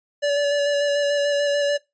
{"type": "tone with vibrato", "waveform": "square", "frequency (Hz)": 575, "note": "D5", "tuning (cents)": -37, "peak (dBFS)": -19, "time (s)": [0.22, 1.78], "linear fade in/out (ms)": 20, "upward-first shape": "square", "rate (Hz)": 6.8, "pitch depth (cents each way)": 14, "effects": ["noise-tail reverb RT60 0.2 s tail -21 dB re dry", "resampled to 16000 Hz"]}